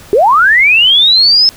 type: linear sweep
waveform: sine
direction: up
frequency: 373.9 to 5274 Hz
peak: -4 dBFS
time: 0.13-1.49 s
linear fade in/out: 0 ms
effects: pink hiss -36 dBFS RMS until 1.56 s